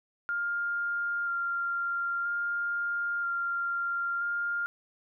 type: tone with vibrato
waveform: sine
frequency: 1396.9 Hz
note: F6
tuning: in tune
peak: -28 dBFS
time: 0.29-4.66 s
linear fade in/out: 0 ms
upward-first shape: square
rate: 0.51 Hz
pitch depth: 10 cents each way
effects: none